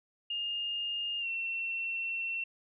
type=tone with pitch glide; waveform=sine; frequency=2828 to 2708 Hz; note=F7 to E7; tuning=+21 to +46 cents; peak=-32 dBFS; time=0.3-2.44 s; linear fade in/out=5 ms; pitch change=-75 cents; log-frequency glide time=1.19-1.28 s; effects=none